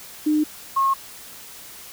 sine tone pair in turn, 303.9 / 1083 Hz, D#4 / C#6, -41 / -41 cents, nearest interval octave + minor seventh, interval 2200 cents, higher second, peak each -16 dBFS, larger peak neither, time 0.26-0.44 / 0.76-0.94 s, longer neither, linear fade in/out 10 ms, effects white hiss -41 dBFS RMS until 1.92 s

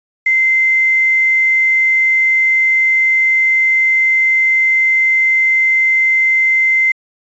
sine tone with quantisation, 2076 Hz, C7, 14 cents flat, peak -9 dBFS, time 0.26-6.92 s, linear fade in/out 5 ms, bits 6, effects resampled to 16000 Hz

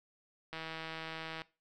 click train, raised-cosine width 0.3 ms, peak -26 dBFS, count 144, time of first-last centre 0.53-1.418 s, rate 161 Hz, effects noise-tail reverb RT60 0.3 s tail -20 dB re dry

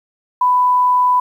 sine tone, 995 Hz, B5, 13 cents sharp, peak -10 dBFS, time 0.41-1.2 s, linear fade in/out 5 ms, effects 8-bit

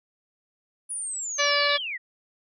sine linear sweep, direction down, 9900 to 1832 Hz, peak -29 dBFS, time 0.89-1.98 s, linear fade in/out 20 ms
harmonic tone, 577 Hz, D5, 31 cents flat, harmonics 1 / 2 / 3 / 4 / 5 / 6 / 7 / 8 / 9, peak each -27 / -28 / -27 / -27 / -30 / -35 / -30 / -35 / -37 dBFS, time 1.38-1.78 s, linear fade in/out 20 ms
effects none

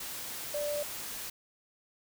sine tone in noise, 587.3 Hz, D5, in tune, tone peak -31 dBFS, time 0.54-0.83 s, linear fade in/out 5 ms, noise white, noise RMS -40 dBFS, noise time 0-1.3 s, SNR +6 dB, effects none

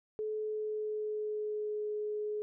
sine tone with pitch glide, 430 to 421.9 Hz, A4 to G#4, -40 to +27 cents, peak -33 dBFS, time 0.19-2.42 s, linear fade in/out 0 ms, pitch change -33 cents, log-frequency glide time 0.35-1.84 s, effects none

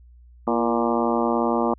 harmonic tone with a mistuned harmonic, 117.9 Hz, A#2, 20 cents sharp, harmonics 2 / 3 / 4 / 5 / 6 / 7 / 8 / 9 / 10, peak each -24 / -26 / -27 / -28 / -29 / -29 / -30 / -31 / -31 dBFS, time 0.47-1.74 s, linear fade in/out 5 ms, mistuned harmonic 3, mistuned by -52 cents, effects added 60 Hz sine -46 dBFS peak until 1.78 s

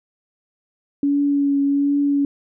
sine tone with vibrato, 282.6 Hz, C#4, 34 cents sharp, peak -15 dBFS, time 1.03-2.25 s, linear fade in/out 2 ms, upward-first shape triangle, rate 1.3 Hz, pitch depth 20 cents each way, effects none

